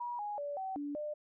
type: tone with pitch steps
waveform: sine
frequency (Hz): 963 / 829 / 577 / 763 / 289.1 / 599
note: B5 / G#5 / D5 / G5 / D4 / D5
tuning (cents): -44 / -3 / -31 / -47 / -27 / +34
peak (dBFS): -36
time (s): 0-1.14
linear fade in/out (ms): 10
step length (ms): 190
effects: none